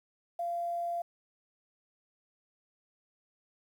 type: tone with quantisation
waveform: sine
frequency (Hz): 690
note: F5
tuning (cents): -21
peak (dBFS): -31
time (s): 0.39-1.02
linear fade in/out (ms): 5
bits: 10
effects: none